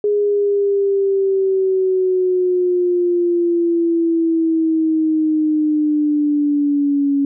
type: exponential sweep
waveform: sine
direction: down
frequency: 415.2 to 279.2 Hz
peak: -13 dBFS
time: 0.04-7.25 s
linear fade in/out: 2 ms
effects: none